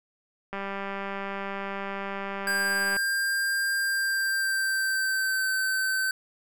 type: click train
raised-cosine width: 0.5 ms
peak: -19 dBFS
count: 481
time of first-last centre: 0.53-2.967 s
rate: 197 Hz
type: tone with pitch glide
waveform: square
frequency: 1595 to 1538.9 Hz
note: G6 to G6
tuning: +30 to -32 cents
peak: -25 dBFS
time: 2.47-6.11 s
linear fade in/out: 2 ms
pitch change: -62 cents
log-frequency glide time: 3.77-5.48 s
effects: none